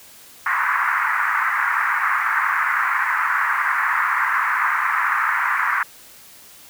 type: band-pass noise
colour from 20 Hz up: pink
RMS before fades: -20 dBFS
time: 0.46-5.83 s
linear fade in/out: 2 ms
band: 1000 to 2000 Hz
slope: 48 dB/octave
effects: white hiss -45 dBFS RMS until 6.69 s